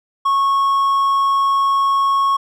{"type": "tone", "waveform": "triangle", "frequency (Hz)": 1100, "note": "C#6", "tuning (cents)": -14, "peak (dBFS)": -11, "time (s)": [0.25, 2.37], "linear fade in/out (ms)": 10, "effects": []}